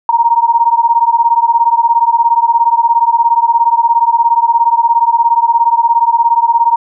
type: beating tone pair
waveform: sine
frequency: 925 / 942 Hz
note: A#5 / A#5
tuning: -14 / +18 cents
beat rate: 17 Hz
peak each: -10 dBFS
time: 0.09-6.76 s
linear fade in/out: 2 ms
effects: none